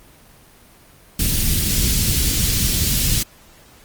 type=band-stop noise; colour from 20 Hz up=pink; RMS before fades=-18 dBFS; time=1.19-3.23 s; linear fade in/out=5 ms; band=190 to 3700 Hz; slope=12 dB/octave; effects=pink hiss -48 dBFS RMS until 3.84 s + Opus 24 kbps